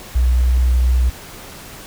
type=tone with pitch glide; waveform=sine; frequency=61.74 to 62.35 Hz; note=B1 to B1; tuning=0 to +17 cents; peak=-11 dBFS; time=0.15-1.1 s; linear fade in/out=10 ms; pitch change=+17 cents; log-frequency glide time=0.27-0.5 s; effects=pink hiss -36 dBFS RMS until 1.86 s